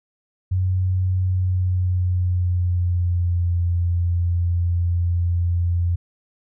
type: tone with pitch glide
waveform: sine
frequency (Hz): 92.5 to 86.81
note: F#2 to F2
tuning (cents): 0 to -10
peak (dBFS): -17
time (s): 0.51-5.96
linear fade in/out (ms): 10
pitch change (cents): -110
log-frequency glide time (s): 1.24-3.58
effects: none